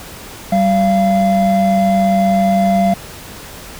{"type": "tone pair together", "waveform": "triangle", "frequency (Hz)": [193.2, 687.6], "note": ["G3", "F5"], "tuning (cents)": [-25, -27], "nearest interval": "octave + minor seventh", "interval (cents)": 2198, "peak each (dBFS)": -11, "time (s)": [0.52, 2.94], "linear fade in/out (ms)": 5, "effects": ["pink hiss -33 dBFS RMS until 3.79 s"]}